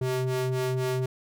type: ring-modulated tone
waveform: square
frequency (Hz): 128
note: C3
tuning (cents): -38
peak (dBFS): -23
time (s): 0.01-1.06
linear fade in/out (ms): 5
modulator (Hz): 258
effects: none